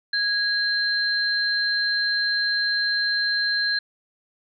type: tone pair together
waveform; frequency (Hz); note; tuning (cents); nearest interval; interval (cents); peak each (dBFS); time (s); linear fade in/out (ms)
sine; 1650 / 4135; G#6 / C8; -12 / -21; octave + major third; 1591; -23 / -23; 0.13-3.79; 5
effects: none